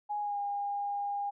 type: tone with pitch glide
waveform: sine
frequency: 830.6 to 810.2 Hz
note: G#5 to G#5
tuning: 0 to -43 cents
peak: -31 dBFS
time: 0.09-1.31 s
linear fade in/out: 20 ms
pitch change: -43 cents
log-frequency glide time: 0.2-0.38 s
effects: none